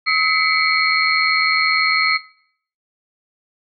sine tone cluster, 1280 / 2028 / 2186 / 2266 / 4252 Hz, D#6 / B6 / C#7 / C#7 / C8, +49 / +45 / -25 / +37 / +27 cents, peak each -21 dBFS, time 0.06-2.18 s, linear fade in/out 20 ms, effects noise-tail reverb RT60 0.6 s tail -19 dB re dry

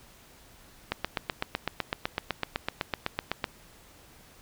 click train, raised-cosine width 0.3 ms, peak -11 dBFS, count 21, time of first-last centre 0.92-3.442 s, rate 7.93 Hz, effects pink hiss -55 dBFS RMS until 4.41 s

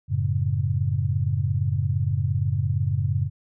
sine chord, F# minor, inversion none, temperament equal, 92.5 / 110 / 138.59 Hz, F#2 / A2 / C#3, 0 / 0 / 0 cents, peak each -25 dBFS, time 0.08-3.3 s, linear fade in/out 50 ms, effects none

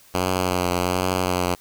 5% pulse tone with vibrato, 90.8 Hz, F#2, 32 cents flat, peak -9 dBFS, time 0.14-1.55 s, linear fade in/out 5 ms, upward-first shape triangle, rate 1.3 Hz, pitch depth 37 cents each way, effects white hiss -52 dBFS RMS until 1.6 s

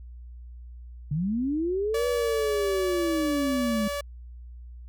sine linear two-way sweep, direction up then down, 138.59 to 493.9 to 205.6 Hz, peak -24 dBFS, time 1.11-3.88 s, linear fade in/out 5 ms, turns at 2.07 s
sawtooth tone, 574 Hz, D5, 40 cents flat, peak -25 dBFS, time 1.94-4.01 s, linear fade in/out 5 ms
effects added 60 Hz sine -40 dBFS peak until 4.88 s

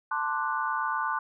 sine chord, D dominant seventh, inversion second, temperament equal with one note detuned, 886.1 / 1046.5 / 1174.7 / 1480 Hz, A5 / C6 / D6 / F#6, +12 / 0 / 0 / 0 cents, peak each -32 dBFS, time 0.11-1.19 s, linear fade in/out 5 ms, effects none

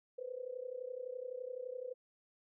sine tone with amplitude modulation, 504 Hz, B4, 35 cents sharp, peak -37 dBFS, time 0.18-1.94 s, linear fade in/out 10 ms, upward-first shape sine, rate 31.8 Hz, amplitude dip 85%, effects none

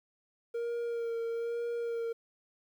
triangle tone with vibrato, 466.2 Hz, A#4, in tune, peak -30 dBFS, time 0.54-2.13 s, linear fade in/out 10 ms, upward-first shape sine, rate 1.1 Hz, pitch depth 21 cents each way, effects 11-bit

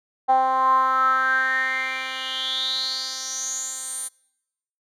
10% pulse tone with band-pass filter sweep, 261.6 Hz, C4, in tune, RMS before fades -23 dBFS, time 0.28-4.09 s, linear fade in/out 20 ms, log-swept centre 780 to 9600 Hz, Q 8, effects noise-tail reverb RT60 0.9 s tail -26 dB re dry

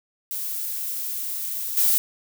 violet noise with level steps, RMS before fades -29 / -19 dBFS, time 0.31-1.98 s, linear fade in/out 0 ms, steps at 1.77 s, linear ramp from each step 2 ms, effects none

